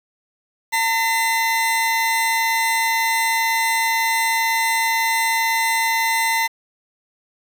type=tone pair together; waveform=40% pulse; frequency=906 / 2039 Hz; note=A#5 / C7; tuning=-50 / -45 cents; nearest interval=octave + major second; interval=1405 cents; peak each=-19 dBFS; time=0.72-6.48 s; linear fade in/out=20 ms; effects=7-bit